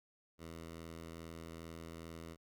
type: tone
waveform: 10% pulse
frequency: 82.41 Hz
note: E2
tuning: in tune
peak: -39 dBFS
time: 0.38-2.37 s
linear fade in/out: 50 ms
effects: none